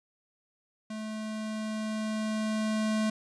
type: tone with level ramp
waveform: square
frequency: 216.7 Hz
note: A3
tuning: 26 cents flat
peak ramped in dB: -36 to -26 dBFS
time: 0.9-3.1 s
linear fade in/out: 5 ms
effects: resampled to 22050 Hz + 11-bit